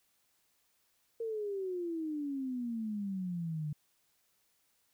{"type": "exponential sweep", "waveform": "sine", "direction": "down", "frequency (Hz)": [462.6, 146.83], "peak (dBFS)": -34, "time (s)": [1.2, 3.73], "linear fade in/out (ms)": 5, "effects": ["white hiss -74 dBFS RMS until 4.93 s"]}